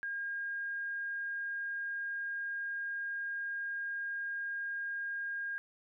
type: tone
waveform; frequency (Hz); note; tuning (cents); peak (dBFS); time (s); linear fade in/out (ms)
sine; 1618; G#6; -46; -35; 0.03-5.58; 0
effects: none